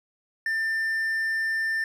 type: tone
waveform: triangle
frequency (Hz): 1790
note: A6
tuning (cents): +29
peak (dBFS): -22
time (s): 0.46-1.84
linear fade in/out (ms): 2
effects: none